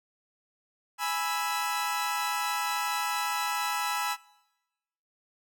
sawtooth chord, E major, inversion first, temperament equal, 830.6 / 987.8 / 1318.5 Hz, G#5 / B5 / E6, 0 / 0 / 0 cents, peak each -29 dBFS, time 0.98-4.17 s, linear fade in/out 50 ms, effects noise-tail reverb RT60 1.0 s tail -22 dB re dry

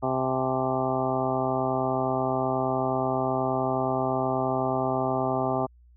harmonic tone with a mistuned harmonic, 130.6 Hz, C3, 3 cents flat, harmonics 1 / 2 / 3 / 4 / 5 / 6 / 7 / 8 / 9, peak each -33 / -31 / -31 / -36 / -29 / -31 / -34 / -37 / -35 dBFS, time 0.02-5.67 s, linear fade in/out 20 ms, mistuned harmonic 7, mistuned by -82 cents, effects added 60 Hz sine -52 dBFS peak until 5.96 s

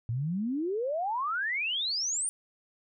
sine exponential sweep, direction up, 110 to 9400 Hz, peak -28 dBFS, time 0.09-2.29 s, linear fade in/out 0 ms, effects none

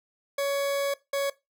40% pulse tone pair in turn, 560 / 557.9 Hz, C#5 / C#5, +18 / +11 cents, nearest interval unison, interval 7 cents, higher first, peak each -24 dBFS, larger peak neither, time 0.38-0.94 / 1.13-1.3 s, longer first, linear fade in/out 5 ms, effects noise-tail reverb RT60 0.2 s tail -18 dB re dry

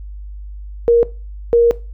sine tone pair in turn, 470 / 470 Hz, A#4 / A#4, +14 / +14 cents, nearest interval unison, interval 0 cents, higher neither, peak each -7 dBFS, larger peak neither, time 0.88-1.03 / 1.53-1.71 s, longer second, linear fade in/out 0 ms, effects noise-tail reverb RT60 0.3 s tail -19 dB re dry + added 50 Hz sine -28 dBFS peak until 1.93 s

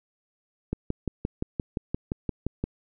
click train, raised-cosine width 3 ms, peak -14 dBFS, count 12, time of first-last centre 0.73-2.64 s, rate 5.76 Hz, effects none

